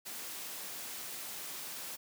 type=high-pass noise; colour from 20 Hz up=white; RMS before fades=-43 dBFS; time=0.05-1.97 s; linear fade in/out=20 ms; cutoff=150 Hz; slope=12 dB/octave; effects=none